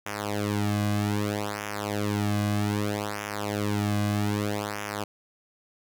sawtooth tone with flanger, 103.6 Hz, G#2, 4 cents flat, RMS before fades -28 dBFS, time 0.06-5.04 s, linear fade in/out 5 ms, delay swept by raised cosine 0.23 to 2.23 ms, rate 0.63 Hz, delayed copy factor -1, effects none

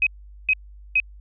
sine tone bursts, 2529 Hz, D#7, 28 cents sharp, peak -15 dBFS, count 3, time 0.02-1.001 s, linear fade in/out 2 ms, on 47 ms, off 420 ms, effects added 50 Hz sine -41 dBFS peak until 1.2 s

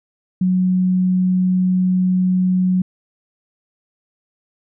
sine tone, 183.9 Hz, F#3, 10 cents flat, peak -13 dBFS, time 0.41-2.82 s, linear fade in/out 5 ms, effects none

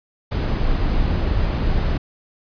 brown noise, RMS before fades -19 dBFS, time 0.31-1.98 s, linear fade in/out 10 ms, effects resampled to 11025 Hz

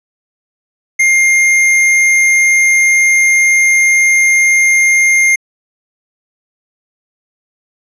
sine tone with hard clipping, 2117 Hz, C7, 20 cents sharp, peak -8 dBFS, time 0.99-5.36 s, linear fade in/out 10 ms, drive 15 dB, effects low-pass 10000 Hz 12 dB/octave

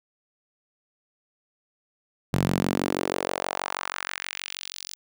sawtooth tone with high-pass filter sweep, 46.25 Hz, F#1, in tune, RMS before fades -29 dBFS, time 2.33-4.95 s, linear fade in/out 0 ms, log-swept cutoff 130 to 5400 Hz, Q 1.8, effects none

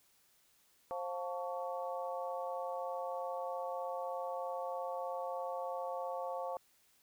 harmonic tone with a mistuned harmonic, 176.8 Hz, F3, 22 cents sharp, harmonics 3 / 4 / 5 / 6, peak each -40 / -42 / -44 / -46 dBFS, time 0.91-6.57 s, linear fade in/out 0 ms, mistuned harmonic 6, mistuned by +100 cents, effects white hiss -70 dBFS RMS until 7.02 s

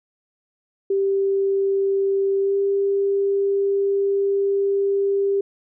sine tone with pitch glide, 392 to 396.6 Hz, G4 to G4, 0 to +20 cents, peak -17 dBFS, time 0.9-5.41 s, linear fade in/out 5 ms, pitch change +20 cents, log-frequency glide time 2.4-2.56 s, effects none

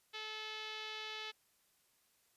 5% pulse tone with low-pass filter, 433.1 Hz, A4, 27 cents flat, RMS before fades -45 dBFS, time 0.13-1.32 s, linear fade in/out 20 ms, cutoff 3600 Hz, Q 1.9, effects white hiss -74 dBFS RMS until 2.36 s + resampled to 32000 Hz

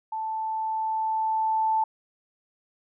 sine tone with level ramp, 880 Hz, A5, in tune, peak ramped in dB -28 to -20 dBFS, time 0.12-1.84 s, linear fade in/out 5 ms, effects none

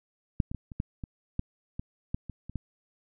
clicks, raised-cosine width 5 ms, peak -11 / -23 / -22 / -29 / -17 / -24 / -16 / -22 / -17 / -26 / -28 / -20 dBFS, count 12, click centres 0.402 / 0.515 / 0.547 / 0.718 / 0.801 / 1.038 / 1.394 / 1.795 / 2.145 / 2.297 / 2.496 / 2.557 s, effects none

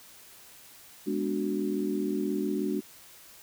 sine chord, G# half-diminished seventh, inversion none, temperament equal, 207.7 / 246.9 / 293.7 / 370 Hz, G#3 / B3 / D4 / F#4, 0 / 0 / 0 / 0 cents, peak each -32 / -37 / -31 / -32 dBFS, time 1.06-2.81 s, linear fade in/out 20 ms, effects white hiss -52 dBFS RMS until 3.42 s

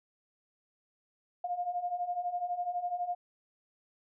sine beating tone pair, 701 / 713 Hz, F5 / F5, +6 / +36 cents, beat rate 12 Hz, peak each -37 / -33 dBFS, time 1.44-3.15 s, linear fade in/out 5 ms, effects none

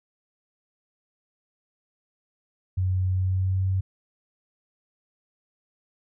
sine tone with pitch glide, 92.8 to 94.7 Hz, F#2 to F#2, +6 to +41 cents, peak -21 dBFS, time 2.77-3.81 s, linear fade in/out 10 ms, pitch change +35 cents, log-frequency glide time 3.11-3.65 s, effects none

